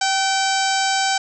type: harmonic tone with a mistuned harmonic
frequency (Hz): 776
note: G5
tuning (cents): -18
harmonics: 1 / 2 / 3 / 4 / 5 / 6 / 7 / 8 / 9 / 10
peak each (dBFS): -20 / -24 / -29 / -28 / -30 / -28 / -29 / -31 / -31 / -30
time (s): 0.01-1.18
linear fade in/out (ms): 5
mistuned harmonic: 2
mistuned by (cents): -33
effects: none